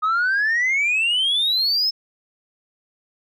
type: exponential sweep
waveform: sine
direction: up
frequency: 1244 to 5274 Hz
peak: -15 dBFS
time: 0.02-1.91 s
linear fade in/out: 20 ms
effects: tanh soft clip ceiling -15 dBFS